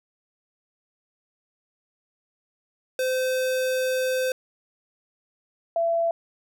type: tone pair in turn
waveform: square / sine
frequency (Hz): 515 / 671.2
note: C5 / E5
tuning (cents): -28 / +31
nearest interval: perfect fourth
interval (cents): 459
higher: second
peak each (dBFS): -23 / -20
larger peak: second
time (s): 2.99-4.32 / 5.76-6.11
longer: first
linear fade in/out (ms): 2
effects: none